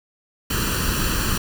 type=noise with comb filter; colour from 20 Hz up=pink; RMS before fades=-22 dBFS; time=0.5-1.38 s; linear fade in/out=5 ms; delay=0.69 ms; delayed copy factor=+0.75; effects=none